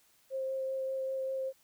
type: tone with vibrato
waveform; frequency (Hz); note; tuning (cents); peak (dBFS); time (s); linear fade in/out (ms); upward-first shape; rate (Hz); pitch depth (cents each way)
sine; 530; C5; +22; -32; 0.3-1.53; 50; sine; 5.1; 9
effects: white hiss -67 dBFS RMS until 1.63 s